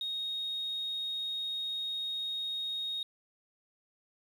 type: tone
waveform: triangle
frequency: 3734 Hz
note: A#7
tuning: 2 cents sharp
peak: -30 dBFS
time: 0.01-3.03 s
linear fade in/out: 2 ms
effects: tanh soft clip ceiling -30 dBFS + 10-bit